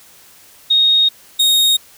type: tone pair in turn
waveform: sine / 40% pulse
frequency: 3729 / 3729 Hz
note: A#7 / A#7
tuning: 0 / 0 cents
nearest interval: unison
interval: 0 cents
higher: neither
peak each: -9 dBFS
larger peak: neither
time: 0.7-1.09 / 1.39-1.77 s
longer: first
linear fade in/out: 10 ms
effects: white hiss -45 dBFS RMS until 1.97 s